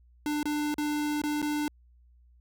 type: tone with dropouts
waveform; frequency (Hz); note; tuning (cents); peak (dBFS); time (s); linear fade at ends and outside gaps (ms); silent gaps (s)
square; 297.5; D4; +22; -28; 0.26-1.68; 1; 0.43-0.455 / 0.742-0.782 / 1.217-1.237 / 1.418-1.426
effects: added 60 Hz sine -56 dBFS peak until 2.4 s